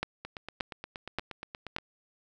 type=two click trains; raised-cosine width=0.3 ms; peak=-23 / -14 dBFS; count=14 / 4; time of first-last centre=0.25-1.785 / 0.03-1.764 s; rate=8.47 / 1.73 Hz; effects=none